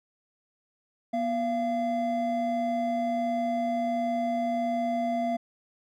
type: tone pair together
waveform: triangle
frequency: 241.8 / 684 Hz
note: B3 / F5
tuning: -36 / -36 cents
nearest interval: octave + tritone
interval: 1800 cents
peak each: -28 / -25 dBFS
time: 1.13-5.37 s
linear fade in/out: 10 ms
effects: none